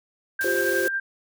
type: tone with tremolo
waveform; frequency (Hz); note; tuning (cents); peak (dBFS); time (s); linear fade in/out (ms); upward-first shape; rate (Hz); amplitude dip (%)
sine; 1584; G6; +18; -22; 0.39-1; 5; sine; 11; 40
type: noise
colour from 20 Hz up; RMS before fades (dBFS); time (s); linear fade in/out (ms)
white; -34; 0.41-0.88; 0
type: chord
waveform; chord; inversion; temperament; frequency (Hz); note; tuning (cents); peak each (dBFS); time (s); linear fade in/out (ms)
sine; F suspended second; none; equal; 349.2 / 392 / 523.3; F4 / G4 / C5; 0 / 0 / 0; -27; 0.44-0.88; 5
effects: none